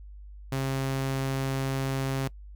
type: tone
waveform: sawtooth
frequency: 134.4 Hz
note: C3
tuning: 47 cents sharp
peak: -23 dBFS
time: 0.52-2.28 s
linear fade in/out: 5 ms
effects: noise-tail reverb RT60 0.1 s tail -22 dB re dry + added 50 Hz sine -42 dBFS peak until 2.55 s